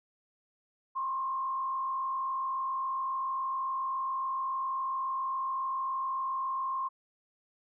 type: tone with frequency modulation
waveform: sine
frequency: 1063 Hz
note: C6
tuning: 27 cents sharp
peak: -30 dBFS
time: 0.95-6.89 s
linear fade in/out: 20 ms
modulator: 47.2 Hz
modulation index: 0.59
effects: none